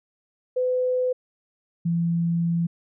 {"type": "tone pair in turn", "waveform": "sine", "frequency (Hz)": [505, 169.06], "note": ["B4", "E3"], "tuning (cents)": [39, 44], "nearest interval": "octave + perfect fifth", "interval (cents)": 1895, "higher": "first", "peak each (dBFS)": -20, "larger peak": "neither", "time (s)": [[0.56, 1.13], [1.85, 2.67]], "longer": "second", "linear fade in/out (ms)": 10, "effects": []}